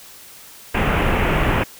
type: low-pass noise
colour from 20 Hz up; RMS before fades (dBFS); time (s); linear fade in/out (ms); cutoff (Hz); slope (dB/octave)
pink; -18; 0.74-1.64; 10; 2900; 48
effects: white hiss -42 dBFS RMS until 1.79 s